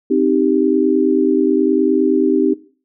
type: chord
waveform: sine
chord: C minor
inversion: none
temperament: equal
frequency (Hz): 261.6 / 311.1 / 392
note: C4 / Eb4 / G4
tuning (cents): 0 / 0 / 0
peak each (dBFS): -16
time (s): 0.1-2.54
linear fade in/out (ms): 10
effects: noise-tail reverb RT60 0.4 s tail -18 dB re dry